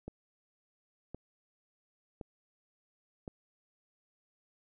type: click train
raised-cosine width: 2 ms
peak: -28 dBFS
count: 4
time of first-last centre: 0.08-3.278 s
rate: 0.938 Hz
effects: none